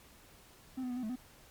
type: tone with pitch steps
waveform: triangle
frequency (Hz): 259.9 / 250.8 / 245.3 / 253.8 / 216.7 / 251.7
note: C4 / B3 / B3 / B3 / A3 / B3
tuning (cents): -11 / +27 / -12 / +47 / -26 / +33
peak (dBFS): -33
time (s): 0.77-1.16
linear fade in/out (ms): 10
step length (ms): 65
effects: pink hiss -59 dBFS RMS until 1.5 s + MP3 96 kbps